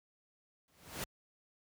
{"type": "noise with exponential growth", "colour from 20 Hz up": "pink", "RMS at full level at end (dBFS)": -36, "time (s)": [0.68, 1.04], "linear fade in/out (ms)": 1, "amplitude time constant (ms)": 78, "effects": ["high-pass 60 Hz 12 dB/octave"]}